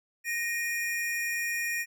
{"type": "tone pair together", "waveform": "square", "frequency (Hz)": [1864.7, 2433], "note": ["A#6", "D#7"], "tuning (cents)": [0, -39], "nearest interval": "perfect fourth", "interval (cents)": 461, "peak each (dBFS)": [-32, -33], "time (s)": [0.24, 1.86], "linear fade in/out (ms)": 50, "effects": []}